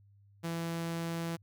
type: tone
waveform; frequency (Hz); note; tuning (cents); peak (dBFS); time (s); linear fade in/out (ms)
sawtooth; 167; E3; +23; -30; 0.43-1.37; 20
effects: added 100 Hz sine -59 dBFS peak until 1.42 s